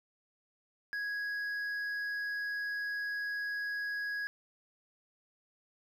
sine tone with hard clipping, 1661.2 Hz, G#6, in tune, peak -35 dBFS, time 0.93-4.27 s, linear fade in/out 0 ms, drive 4 dB, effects none

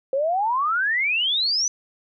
sine exponential sweep, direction up, 520 to 6100 Hz, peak -19 dBFS, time 0.13-1.68 s, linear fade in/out 2 ms, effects none

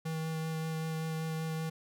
square tone with vibrato, 160 Hz, D#3, 49 cents sharp, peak -34 dBFS, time 0.05-1.7 s, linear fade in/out 10 ms, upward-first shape sine, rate 5.2 Hz, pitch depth 10 cents each way, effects none

